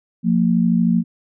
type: tone pair together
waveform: sine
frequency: 176.7 / 229.7 Hz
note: F3 / A#3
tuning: +21 / -25 cents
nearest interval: perfect fourth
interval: 454 cents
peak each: -16 dBFS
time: 0.23-1.04 s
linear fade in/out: 50 ms
effects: none